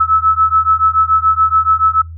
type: beating tone pair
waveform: sine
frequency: 1299 / 1306 Hz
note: E6 / E6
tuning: -26 / -17 cents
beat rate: 7 Hz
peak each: -12 dBFS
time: 0-2.02 s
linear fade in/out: 10 ms
effects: noise-tail reverb RT60 0.2 s tail -24 dB re dry + added 82 Hz sine -27 dBFS peak until 2.17 s